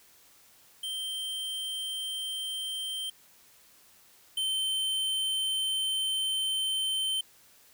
square tone pair in turn, 3136 / 3096 Hz, G7 / G7, 0 / -22 cents, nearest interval unison, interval 22 cents, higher first, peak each -33 / -28 dBFS, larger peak second, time 0.83-3.1 / 4.37-7.21 s, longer second, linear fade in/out 5 ms, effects white hiss -59 dBFS RMS until 7.73 s

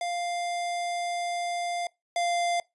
square tone pair in turn, 698.5 / 695 Hz, F5 / F5, 0 / -9 cents, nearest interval unison, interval 9 cents, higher first, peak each -29 / -25 dBFS, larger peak second, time 0.01-1.87 / 2.16-2.6 s, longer first, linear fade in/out 2 ms, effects noise-tail reverb RT60 0.2 s tail -23 dB re dry + resampled to 24000 Hz

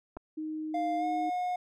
clicks, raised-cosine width 1 ms, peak -28 dBFS, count 2, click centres 0.168 / 0.171 s
sine tone, 311.1 Hz, D#4, in tune, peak -33 dBFS, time 0.37-1.3 s, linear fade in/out 10 ms
triangle tone with pitch glide, 699 to 722 Hz, F5 to F#5, +1 to -43 cents, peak -27 dBFS, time 0.74-1.56 s, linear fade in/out 5 ms, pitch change +56 cents, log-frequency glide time 0.98-1.05 s
effects none

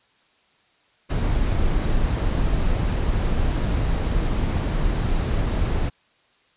brown noise, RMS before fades -21 dBFS, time 1.09-5.9 s, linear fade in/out 20 ms, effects white hiss -61 dBFS RMS until 6.56 s + resampled to 8000 Hz

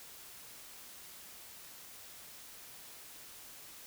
silence, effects white hiss -52 dBFS RMS until 3.86 s

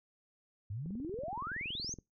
sine exponential sweep, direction up, 92.5 to 6660 Hz, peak -37 dBFS, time 0.7-1.94 s, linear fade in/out 5 ms
click train, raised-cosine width 3 ms, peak -35 dBFS, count 25, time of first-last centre 0.86-1.987 s, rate 21.3 Hz
effects noise-tail reverb RT60 0.2 s tail -23 dB re dry

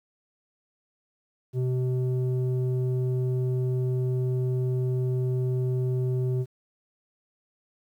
square tone with low-pass filter, 127.2 Hz, C3, 48 cents flat, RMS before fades -26 dBFS, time 1.53-6.46 s, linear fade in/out 50 ms, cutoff 320 Hz, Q 2.1, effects 10-bit

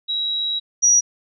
sine tone pair in turn, 3864 / 5789 Hz, B7 / F#8, -39 / -39 cents, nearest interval perfect fifth, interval 700 cents, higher second, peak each -20 / -11 dBFS, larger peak second, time 0.08-0.6 / 0.82-1.01 s, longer first, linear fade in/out 20 ms, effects none

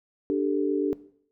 sine chord, D suspended fourth, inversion none, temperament equal, 293.7 / 392 / 440 Hz, D4 / G4 / A4, 0 / 0 / 0 cents, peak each -25 / -27 / -29 dBFS, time 0.3-0.93 s, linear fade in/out 0 ms, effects noise-tail reverb RT60 0.6 s tail -17 dB re dry

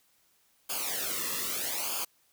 white noise with flanger, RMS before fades -33 dBFS, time 0.69-2.05 s, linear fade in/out 10 ms, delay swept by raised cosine 0.51 to 1.33 ms, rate 0.8 Hz, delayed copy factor -0.8, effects white hiss -68 dBFS RMS until 2.32 s

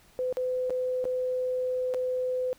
sine tone with dropouts, 507 Hz, B4, 45 cents sharp, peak -26 dBFS, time 0.19-2.53 s, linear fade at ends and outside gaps 0 ms, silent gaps 0.326-0.37 / 0.697-0.705 / 1.042-1.053 / 1.939-1.945 s, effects pink hiss -59 dBFS RMS until 2.58 s

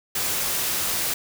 white noise, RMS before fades -25 dBFS, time 0.15-1.14 s, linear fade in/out 5 ms, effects none

